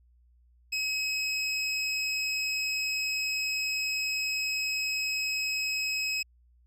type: tone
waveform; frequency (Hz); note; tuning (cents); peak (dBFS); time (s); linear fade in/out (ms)
25% pulse; 2555; D#7; +45; -24; 0.72-6.23; 10
effects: added 60 Hz sine -59 dBFS peak until 6.66 s + low-pass 12000 Hz 12 dB/octave